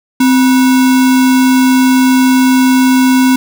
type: tone with sample-and-hold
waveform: sine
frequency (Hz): 258.9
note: C4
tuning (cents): -18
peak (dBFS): -5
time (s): 0.2-3.36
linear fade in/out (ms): 5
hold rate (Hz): 1225
effects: none